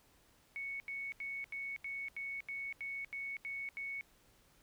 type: tone bursts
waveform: sine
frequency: 2217 Hz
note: C#7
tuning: in tune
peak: -39 dBFS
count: 11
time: 0.56-4.01 s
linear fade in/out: 0 ms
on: 240 ms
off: 81 ms
effects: pink hiss -68 dBFS RMS until 4.62 s